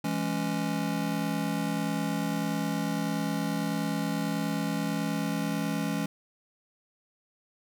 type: chord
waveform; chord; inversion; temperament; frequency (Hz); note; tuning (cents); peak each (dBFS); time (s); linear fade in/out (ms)
square; C# minor; first; just; 166.31 / 207.9 / 277.2; E3 / G#3 / C#4; +16 / +2 / 0; -33; 0.04-6.06; 5
effects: none